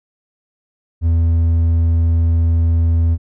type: tone with hard clipping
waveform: sine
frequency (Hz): 83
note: E2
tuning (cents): +12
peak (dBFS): -12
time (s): 1.01-3.18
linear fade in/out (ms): 50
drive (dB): 3
effects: none